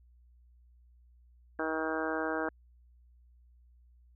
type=harmonic tone; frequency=158.9 Hz; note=D#3; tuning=37 cents sharp; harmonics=2 / 3 / 4 / 5 / 6 / 7 / 8 / 9 / 10; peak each=-36 / -37 / -38 / -41 / -43 / -43 / -43 / -41 / -39 dBFS; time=1.59-2.49 s; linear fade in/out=2 ms; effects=added 60 Hz sine -58 dBFS peak until 4.15 s